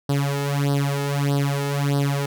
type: tone with flanger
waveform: sawtooth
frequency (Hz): 141.3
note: C#3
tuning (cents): +34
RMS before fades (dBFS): -22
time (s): 0.09-2.26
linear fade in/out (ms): 5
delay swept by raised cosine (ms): 0.21 to 2.31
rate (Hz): 1.6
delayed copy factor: +0.85
effects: none